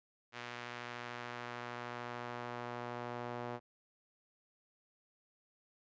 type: tone with band-pass filter sweep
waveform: sawtooth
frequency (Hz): 120.9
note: B2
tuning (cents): -36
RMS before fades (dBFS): -44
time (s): 0.32-3.6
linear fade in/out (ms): 50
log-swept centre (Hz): 2100 to 740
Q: 0.91
effects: resampled to 16000 Hz